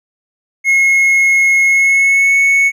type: tone with pitch glide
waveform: triangle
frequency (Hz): 2167 to 2211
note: C#7 to C#7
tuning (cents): -40 to -5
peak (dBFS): -6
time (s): 0.64-2.72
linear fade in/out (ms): 50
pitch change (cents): +35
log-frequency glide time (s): 1.65-2.36
effects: none